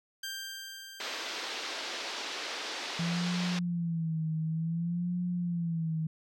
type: tone with exponential decay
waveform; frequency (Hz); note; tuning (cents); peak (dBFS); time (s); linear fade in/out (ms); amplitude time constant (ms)
15% pulse; 1581; G6; +14; -29; 0.23-3.13; 5; 630
type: band-pass noise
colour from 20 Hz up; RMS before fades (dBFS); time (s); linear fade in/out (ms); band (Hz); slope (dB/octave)
white; -38; 1-3.59; 2; 290 to 5000; 24
type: tone with vibrato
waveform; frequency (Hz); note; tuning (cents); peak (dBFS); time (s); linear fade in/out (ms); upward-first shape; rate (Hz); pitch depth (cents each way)
sine; 167.8; E3; +31; -29; 2.99-6.07; 5; sine; 0.56; 100
effects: none